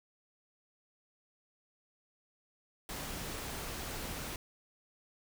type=noise; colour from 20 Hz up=pink; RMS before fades=-41 dBFS; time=2.89-4.36 s; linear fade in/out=2 ms; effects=none